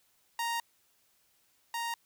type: tone pair in turn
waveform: sawtooth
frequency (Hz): 932.3 / 932.3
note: A#5 / A#5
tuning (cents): 0 / 0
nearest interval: unison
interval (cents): 0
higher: neither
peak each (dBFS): -27 / -29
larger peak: first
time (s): 0.39-0.6 / 1.74-1.94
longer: first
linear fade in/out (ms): 2
effects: white hiss -70 dBFS RMS until 2.05 s